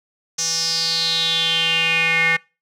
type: tone with band-pass filter sweep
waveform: square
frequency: 164.81 Hz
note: E3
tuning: in tune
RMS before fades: -19 dBFS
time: 0.38-2.37 s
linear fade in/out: 10 ms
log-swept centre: 6000 to 2000 Hz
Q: 6.9
effects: noise-tail reverb RT60 0.3 s tail -25 dB re dry